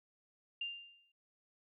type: tone with exponential decay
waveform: sine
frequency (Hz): 2794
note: F7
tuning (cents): 0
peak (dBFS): -34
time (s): 0.61-1.12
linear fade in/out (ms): 5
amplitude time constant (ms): 110
effects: noise-tail reverb RT60 0.1 s tail -19 dB re dry